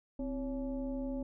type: tone with frequency modulation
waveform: sine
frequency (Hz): 261.6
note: C4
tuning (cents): 0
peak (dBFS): -34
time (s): 0.19-1.23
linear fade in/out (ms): 5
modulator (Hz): 298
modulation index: 0.87
effects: none